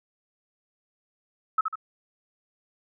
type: tone with echo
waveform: sine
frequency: 1294 Hz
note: E6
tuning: 32 cents flat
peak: -18 dBFS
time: 1.58-1.61 s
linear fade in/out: 5 ms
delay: 73 ms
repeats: 2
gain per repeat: -6 dB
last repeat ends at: 1.756 s
effects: none